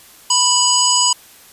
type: harmonic tone with a mistuned harmonic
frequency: 987.8 Hz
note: B5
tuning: in tune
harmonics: 1 / 3 / 5 / 7 / 8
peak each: -18 / -18 / -18 / -18 / -18 dBFS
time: 0.3-1.13 s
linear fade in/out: 5 ms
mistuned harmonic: 7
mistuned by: -44 cents
effects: white hiss -44 dBFS RMS until 1.52 s + resampled to 32000 Hz